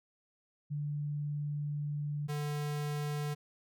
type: tone pair in turn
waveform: sine / square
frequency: 146.83 / 147.56 Hz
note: D3 / D3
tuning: 0 / +9 cents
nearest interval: unison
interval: 9 cents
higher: second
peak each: -33 / -34 dBFS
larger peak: first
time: 0.7-2.28 / 2.28-3.35 s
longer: first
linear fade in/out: 20 ms
effects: none